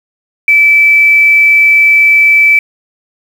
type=tone with quantisation; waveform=sine; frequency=2314 Hz; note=D7; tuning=26 cents flat; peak=-3 dBFS; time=0.48-2.59 s; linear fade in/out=2 ms; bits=5; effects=none